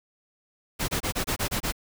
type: noise bursts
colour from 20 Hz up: pink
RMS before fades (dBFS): -27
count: 8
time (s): 0.79-1.724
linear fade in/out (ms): 20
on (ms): 94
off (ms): 26
effects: none